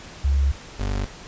sine / 30% pulse tone pair in turn, 69 / 48.79 Hz, C#2 / G1, -7 / -7 cents, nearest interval tritone, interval 600 cents, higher first, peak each -16 / -20 dBFS, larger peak first, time 0.24-0.52 / 0.79-1.06 s, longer first, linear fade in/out 10 ms, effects pink hiss -41 dBFS RMS until 1.27 s + resampled to 16000 Hz

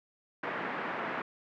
white band-pass noise, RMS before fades -36 dBFS, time 0.43-1.22 s, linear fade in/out 5 ms, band 160 to 1900 Hz, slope 24 dB/octave, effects none

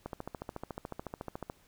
click train, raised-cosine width 1 ms, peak -24 dBFS, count 21, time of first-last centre 0.06-1.499 s, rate 13.9 Hz, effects pink hiss -65 dBFS RMS until 1.67 s

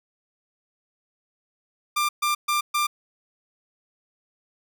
sawtooth tone bursts, 1190 Hz, D6, 22 cents sharp, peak -17 dBFS, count 4, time 1.96-2.87 s, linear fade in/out 10 ms, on 130 ms, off 130 ms, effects none

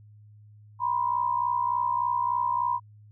sine tone pair together, 965 / 1028.4 Hz, B5 / C6, -40 / -30 cents, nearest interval minor second, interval 110 cents, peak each -25 / -28 dBFS, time 0.79-2.8 s, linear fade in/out 50 ms, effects added 105 Hz sine -49 dBFS peak until 3.11 s

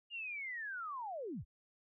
sine linear sweep, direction down, 2862 to 36.71 Hz, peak -40 dBFS, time 0.1-1.45 s, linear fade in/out 50 ms, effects none

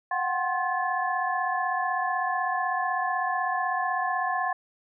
sine tone cluster, 729 / 765 / 1060 / 1729 Hz, F#5 / G5 / C6 / A6, -26 / -42 / +22 / -31 cents, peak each -29 / -32 / -29 / -31 dBFS, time 0.11-4.53 s, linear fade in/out 5 ms, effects none

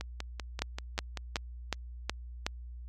two click trains, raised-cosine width 0.2 ms, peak -19 / -12 dBFS, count 8 / 6, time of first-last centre 0.01-1.367 / 0.62-2.465 s, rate 5.16 / 2.71 Hz, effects added 60 Hz sine -41 dBFS peak until 2.88 s + MP3 64 kbps

